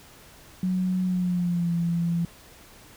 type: tone with pitch glide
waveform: sine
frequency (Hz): 184.3 to 169.98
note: F#3 to F3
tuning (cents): -7 to -47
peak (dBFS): -22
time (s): 0.63-2.25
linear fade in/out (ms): 2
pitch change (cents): -140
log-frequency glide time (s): 1.04-1.73
effects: pink hiss -50 dBFS RMS until 2.96 s